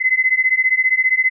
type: beating tone pair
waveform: sine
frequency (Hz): 2033 / 2048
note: B6 / C7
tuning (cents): +50 / -38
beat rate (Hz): 15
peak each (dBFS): -16 / -16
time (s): 0-1.3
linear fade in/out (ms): 20
effects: none